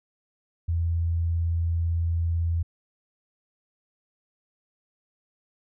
sine tone with vibrato, 83.9 Hz, E2, 31 cents sharp, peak -22 dBFS, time 0.68-2.63 s, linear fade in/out 10 ms, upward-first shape sine, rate 18 Hz, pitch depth 8 cents each way, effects none

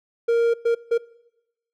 triangle tone bursts at uneven times, 466.2 Hz, A#4, in tune, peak -14 dBFS, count 3, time 0.28-0.54 / 0.65-0.75 / 0.91-0.98 s, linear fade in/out 10 ms, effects noise-tail reverb RT60 0.9 s tail -22 dB re dry

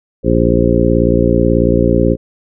harmonic tone, 58.27 Hz, A#1, in tune, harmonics 1 / 2 / 3 / 4 / 5 / 6 / 7 / 9, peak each -17 / -17 / -17 / -17 / -17 / -17 / -17 / -17 dBFS, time 0.23-2.17 s, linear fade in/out 50 ms, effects none

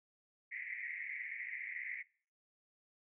white band-pass noise, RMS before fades -44 dBFS, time 0.51-2.03 s, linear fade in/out 20 ms, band 1900 to 2200 Hz, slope 96 dB/octave, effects noise-tail reverb RT60 0.5 s tail -23 dB re dry

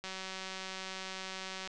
click train, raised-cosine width 0.2 ms, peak -24 dBFS, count 310, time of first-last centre 0.04-1.675 s, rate 189 Hz, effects resampled to 22050 Hz

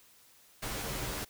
pink noise with comb filter, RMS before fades -37 dBFS, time 0.62-1.25 s, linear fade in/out 10 ms, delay 12 ms, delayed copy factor -1, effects white hiss -61 dBFS RMS until 1.29 s

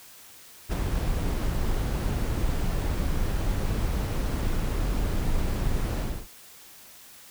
brown noise with ADSR envelope, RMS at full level -21 dBFS, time 0.69-6.28 s, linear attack 35 ms, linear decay 12 ms, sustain -5 dB, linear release 280 ms, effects white hiss -49 dBFS RMS until 7.3 s

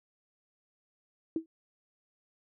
sine tone with exponential decay, 324.1 Hz, E4, 29 cents flat, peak -24 dBFS, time 1.36-1.46 s, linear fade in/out 2 ms, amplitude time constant 21 ms, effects none

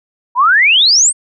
sine exponential sweep, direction up, 932.3 to 8840 Hz, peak -6 dBFS, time 0.35-1.13 s, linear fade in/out 50 ms, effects none

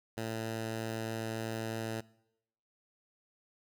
10% pulse tone, 112.3 Hz, A2, 36 cents sharp, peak -27 dBFS, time 0.17-2.01 s, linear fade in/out 10 ms, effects noise-tail reverb RT60 0.8 s tail -22 dB re dry

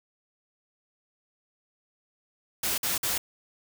white noise bursts, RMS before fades -28 dBFS, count 3, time 2.63-3.18 s, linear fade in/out 5 ms, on 150 ms, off 50 ms, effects none

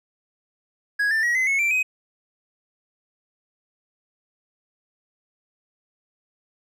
triangle tone with pitch steps, 1661.2 / 1780.4 / 1908.2 / 2045 / 2192 / 2349 / 2518 Hz, G#6 / A6 / A#6 / C7 / C#7 / D7 / D#7, 0 / +20 / +40 / -40 / -20 / 0 / +20 cents, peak -17 dBFS, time 0.99-1.83 s, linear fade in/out 10 ms, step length 120 ms, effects none

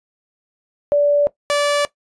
sine / sawtooth tone pair in turn, 580 / 580 Hz, D5 / D5, -22 / -22 cents, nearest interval unison, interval 0 cents, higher neither, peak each -11 dBFS, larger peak neither, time 0.92-1.27 / 1.5-1.85 s, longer neither, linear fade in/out 0 ms, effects noise-tail reverb RT60 0.1 s tail -17 dB re dry + resampled to 22050 Hz

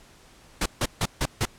pink noise bursts, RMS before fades -24 dBFS, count 5, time 0.61-1.455 s, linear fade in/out 5 ms, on 49 ms, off 150 ms, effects pink hiss -53 dBFS RMS until 1.58 s + low-pass 10000 Hz 12 dB/octave

